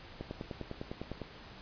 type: click train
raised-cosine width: 2 ms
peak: -25 dBFS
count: 11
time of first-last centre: 0.21-1.217 s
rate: 9.93 Hz
effects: pink hiss -51 dBFS RMS until 1.61 s + resampled to 11025 Hz